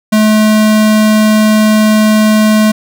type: tone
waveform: square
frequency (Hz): 215.1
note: A3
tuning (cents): -39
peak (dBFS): -6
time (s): 0.12-2.72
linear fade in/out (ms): 10
effects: none